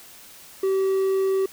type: tone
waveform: triangle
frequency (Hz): 384.6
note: G4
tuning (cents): -33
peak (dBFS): -17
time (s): 0.63-1.46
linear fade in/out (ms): 5
effects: white hiss -46 dBFS RMS until 1.52 s